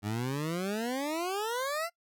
20% pulse exponential sweep, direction up, 100 to 698.5 Hz, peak -26 dBFS, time 0.02-1.9 s, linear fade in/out 50 ms, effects noise-tail reverb RT60 0.1 s tail -21 dB re dry

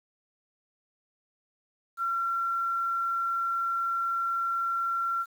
sine tone with quantisation, 1364 Hz, F6, 41 cents flat, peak -26 dBFS, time 1.97-5.26 s, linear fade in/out 50 ms, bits 9, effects none

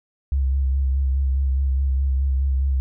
sine tone with vibrato, 67.2 Hz, C2, 47 cents sharp, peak -17 dBFS, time 0.32-2.8 s, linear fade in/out 0 ms, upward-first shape sine, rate 4.8 Hz, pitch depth 38 cents each way, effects none

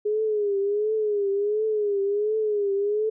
sine tone with vibrato, 415.3 Hz, G#4, in tune, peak -21 dBFS, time 0.05-3.1 s, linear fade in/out 10 ms, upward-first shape triangle, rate 1.4 Hz, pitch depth 100 cents each way, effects none

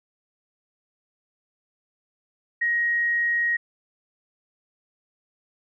sine tone, 1885 Hz, A#6, 19 cents sharp, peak -20 dBFS, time 2.61-3.57 s, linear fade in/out 10 ms, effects none

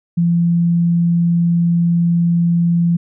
sine tone, 170.7 Hz, F3, 39 cents flat, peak -11 dBFS, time 0.17-2.97 s, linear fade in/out 10 ms, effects none

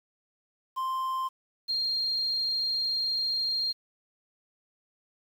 triangle / sine tone pair in turn, 1046.5 / 4209 Hz, C6 / C8, 0 / +9 cents, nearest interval 2 octaves, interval 2409 cents, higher second, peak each -26 dBFS, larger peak neither, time 0.76-1.29 / 1.68-3.73 s, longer second, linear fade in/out 20 ms, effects 9-bit

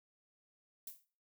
violet noise with exponential decay, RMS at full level -43 dBFS, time 0.87-1.05 s, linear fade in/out 2 ms, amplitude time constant 39 ms, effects noise-tail reverb RT60 0.4 s tail -18 dB re dry

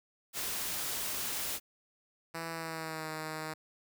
white noise, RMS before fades -36 dBFS, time 0.33-1.6 s, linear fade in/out 50 ms
5% pulse tone with pitch glide, 164.81 to 156.73 Hz, E3 to D#3, 0 to +13 cents, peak -26 dBFS, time 2.34-3.54 s, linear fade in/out 10 ms, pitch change -87 cents, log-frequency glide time 2.51-3.1 s
effects none

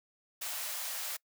white high-pass noise, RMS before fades -38 dBFS, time 0.41-1.17 s, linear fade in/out 10 ms, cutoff 540 Hz, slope 48 dB/octave, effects noise-tail reverb RT60 0.1 s tail -24 dB re dry

